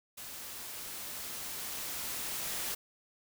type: noise with level ramp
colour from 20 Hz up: white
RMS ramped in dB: -45 to -36 dBFS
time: 0.17-2.75 s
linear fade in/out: 10 ms
effects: none